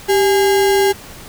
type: tone with sample-and-hold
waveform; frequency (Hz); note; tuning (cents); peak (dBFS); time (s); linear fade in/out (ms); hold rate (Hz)
sine; 392; G4; 0; -10; 0.08-0.93; 20; 1225
effects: pink hiss -36 dBFS RMS until 1.28 s